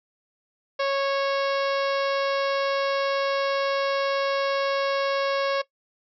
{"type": "harmonic tone", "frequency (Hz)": 551, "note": "C#5", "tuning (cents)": -11, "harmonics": [1, 2, 3, 4, 5, 6, 7, 8, 9, 10], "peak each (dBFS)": [-23, -29, -33, -35, -37, -39, -40, -41, -42, -43], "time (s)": [0.79, 5.62], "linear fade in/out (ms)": 10, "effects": ["noise-tail reverb RT60 0.1 s tail -18 dB re dry"]}